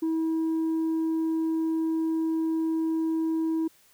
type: tone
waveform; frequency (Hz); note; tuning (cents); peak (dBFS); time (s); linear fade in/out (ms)
sine; 322.7; E4; -37; -21; 0.02-3.68; 10
effects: tanh soft clip ceiling -23 dBFS + white hiss -60 dBFS RMS until 3.93 s